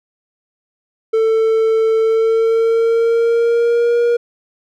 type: tone with pitch glide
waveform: triangle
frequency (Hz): 445.1 to 474.3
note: A4 to A#4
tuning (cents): +20 to +30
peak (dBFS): -9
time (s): 1.13-4.17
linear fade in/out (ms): 10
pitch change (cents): +110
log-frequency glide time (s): 2-3.98
effects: none